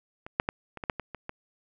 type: clicks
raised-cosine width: 0.5 ms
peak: -25 / -7 / -12 / -25 / -20 / -10 / -19 / -23 / -20 dBFS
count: 9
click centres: 0.265 / 0.399 / 0.489 / 0.773 / 0.838 / 0.898 / 0.997 / 1.147 / 1.294 s
effects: none